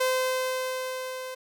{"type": "tone with level ramp", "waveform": "sawtooth", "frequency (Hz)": 515, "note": "C5", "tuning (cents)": -28, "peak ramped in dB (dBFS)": [-18, -31], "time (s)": [0, 1.35], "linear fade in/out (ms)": 10, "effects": []}